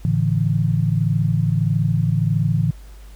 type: chord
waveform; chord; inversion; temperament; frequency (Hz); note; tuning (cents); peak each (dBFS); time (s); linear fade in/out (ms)
sine; A suspended fourth; none; equal with one note detuned; 110 / 143.23 / 164.81; A2 / D3 / E3; 0 / -43 / 0; -20 / -20 / -20; 0.05-2.71; 0
effects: added 50 Hz sine -37 dBFS peak until 3.15 s + pink hiss -51 dBFS RMS until 3.15 s